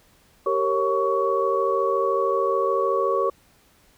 sine tone cluster, 389.9 / 463.5 / 549 / 1122 Hz, G4 / A#4 / C#5 / C#6, -9 / -10 / -17 / +21 cents, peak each -25 / -25 / -25 / -24 dBFS, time 0.46-3.3 s, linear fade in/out 5 ms, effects pink hiss -58 dBFS RMS until 3.97 s

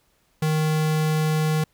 square tone, 155.56 Hz, D#3, in tune, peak -20 dBFS, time 0.42-1.64 s, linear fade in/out 5 ms, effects pink hiss -65 dBFS RMS until 1.73 s

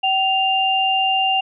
sine tone pair together, 765.5 / 2795 Hz, G5 / F7, -41 / +1 cents, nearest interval octave + minor seventh, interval 2242 cents, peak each -18 dBFS, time 0.03-1.41 s, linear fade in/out 10 ms, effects none

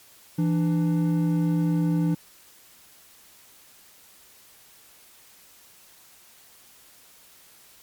triangle tone pair together, 166.66 / 297.7 Hz, E3 / D4, +19 / +24 cents, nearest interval minor seventh, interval 1005 cents, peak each -19 / -24 dBFS, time 0.38-2.15 s, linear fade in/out 10 ms, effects white hiss -53 dBFS RMS until 7.82 s + MP3 96 kbps

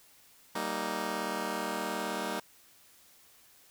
10% pulse chord, Eb major, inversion first, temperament just, 194.45 / 233.3 / 311.1 Hz, G3 / Bb3 / Eb4, -14 / +2 / 0 cents, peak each -29 dBFS, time 0.55-2.4 s, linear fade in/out 5 ms, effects white hiss -60 dBFS RMS until 3.7 s

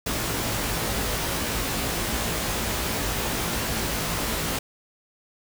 pink noise with comb filter, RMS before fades -27 dBFS, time 0.06-4.59 s, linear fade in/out 5 ms, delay 18 ms, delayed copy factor +0.7, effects none

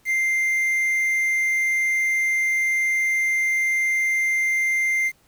triangle tone with quantisation, 2093 Hz, C7, in tune, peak -17 dBFS, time 0.05-5.12 s, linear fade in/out 50 ms, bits 7, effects pink hiss -60 dBFS RMS until 5.27 s

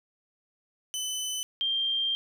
20% pulse / sine tone pair in turn, 3018 / 3179 Hz, F#7 / G7, +34 / +24 cents, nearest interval minor second, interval 90 cents, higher second, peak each -25 dBFS, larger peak neither, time 0.94-1.43 / 1.61-2.15 s, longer second, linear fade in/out 0 ms, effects none

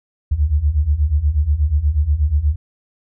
sine beating tone pair, 69.3 / 77.6 Hz, C#2 / D#2, 0 / -4 cents, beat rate 8.3 Hz, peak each -18 / -15 dBFS, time 0.31-2.56 s, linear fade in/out 10 ms, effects none

